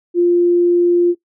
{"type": "tone", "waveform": "sine", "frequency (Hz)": 349.2, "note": "F4", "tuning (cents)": 0, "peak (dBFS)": -9, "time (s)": [0.14, 1.15], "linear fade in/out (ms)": 50, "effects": ["noise-tail reverb RT60 0.1 s tail -18 dB re dry"]}